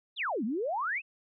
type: exponential two-way sweep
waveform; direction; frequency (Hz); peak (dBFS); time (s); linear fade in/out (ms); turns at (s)
sine; down then up; 4074 to 200 to 2741; -29; 0.16-1.02; 50; 0.44
effects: none